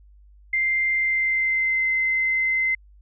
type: tone with pitch glide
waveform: sine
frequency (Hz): 2093 to 2065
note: C7 to C7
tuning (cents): 0 to -23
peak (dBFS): -19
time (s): 0.53-2.75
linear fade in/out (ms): 5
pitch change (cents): -23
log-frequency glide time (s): 0.9-1.9
effects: added 50 Hz sine -48 dBFS peak until 3.01 s